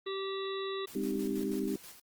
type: harmonic tone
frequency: 388.3 Hz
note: G4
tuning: 16 cents flat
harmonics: 1 / 3 / 5 / 7 / 9 / 10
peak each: -35 / -42 / -47 / -52 / -48 / -44 dBFS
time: 0.06-0.86 s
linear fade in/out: 10 ms
type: noise with tremolo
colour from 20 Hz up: white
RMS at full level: -49 dBFS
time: 0.87-2 s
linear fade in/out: 5 ms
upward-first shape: square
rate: 6.2 Hz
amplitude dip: 50%
type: chord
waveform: sine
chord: Ab major seventh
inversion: none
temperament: equal with one note detuned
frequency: 203.4 / 261.6 / 311.1 / 392 Hz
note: Ab3 / C4 / Eb4 / G4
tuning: -36 / 0 / 0 / 0 cents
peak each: -36 dBFS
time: 0.95-1.76 s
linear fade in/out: 5 ms
effects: Opus 24 kbps